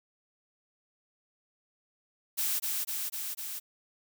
blue noise with echo, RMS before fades -30 dBFS, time 2.37-2.6 s, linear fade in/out 20 ms, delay 250 ms, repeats 4, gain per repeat -2 dB, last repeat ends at 3.6 s, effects none

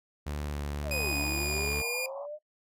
sawtooth tone with vibrato, 73 Hz, D2, 10 cents flat, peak -29 dBFS, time 0.26-1.82 s, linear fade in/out 10 ms, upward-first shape sine, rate 1.8 Hz, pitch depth 19 cents each way
sine linear two-way sweep, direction down then up, 688 to 277.2 to 615 Hz, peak -36 dBFS, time 0.82-2.39 s, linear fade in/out 50 ms, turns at 1.16 s
pink band-pass noise, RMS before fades -45 dBFS, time 0.91-2.27 s, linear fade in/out 20 ms, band 570 to 1100 Hz, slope 96 dB/octave
sawtooth tone with pitch glide, 2489 to 2422 Hz, D#7 to D#7, 0 to -47 cents, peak -27 dBFS, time 0.91-2.06 s, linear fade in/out 2 ms, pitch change -47 cents, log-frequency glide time 1.04-1.79 s
effects noise-tail reverb RT60 0.1 s tail -18 dB re dry

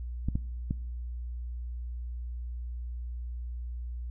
clicks, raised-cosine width 5 ms, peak -17 dBFS, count 3, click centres 0.286 / 0.355 / 0.709 s, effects noise-tail reverb RT60 1.0 s tail -22 dB re dry + added 60 Hz sine -34 dBFS peak until 4.1 s

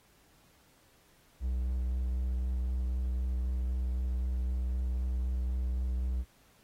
triangle tone with vibrato, 62.6 Hz, B1, 24 cents sharp, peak -27 dBFS, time 1.4-6.25 s, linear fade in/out 50 ms, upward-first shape sine, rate 3.9 Hz, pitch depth 15 cents each way, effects pink hiss -65 dBFS RMS until 6.63 s + AAC 48 kbps

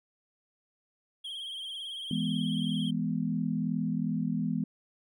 triangle tone with vibrato, 3207 Hz, G7, 39 cents sharp, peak -35 dBFS, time 1.24-2.91 s, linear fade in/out 10 ms, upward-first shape triangle, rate 18 Hz, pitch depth 78 cents each way
sine chord, E major, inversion none, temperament equal, 164.81 / 207.7 / 246.9 Hz, E3 / G#3 / B3, 0 / 0 / 0 cents, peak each -32 dBFS, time 2.11-4.64 s, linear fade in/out 2 ms
effects none

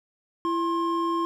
triangle tone pair together, 335.3 / 1064.5 Hz, E4 / C6, +30 / +30 cents, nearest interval octave + minor sixth, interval 2000 cents, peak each -24 dBFS, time 0.45-1.25 s, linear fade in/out 0 ms, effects none

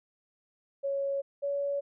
sine tone pair in turn, 554.4 / 564.7 Hz, C#5 / C#5, 0 / +32 cents, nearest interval unison, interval 32 cents, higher second, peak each -28 dBFS, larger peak neither, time 0.83-1.22 / 1.42-1.81 s, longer neither, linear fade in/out 20 ms, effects none

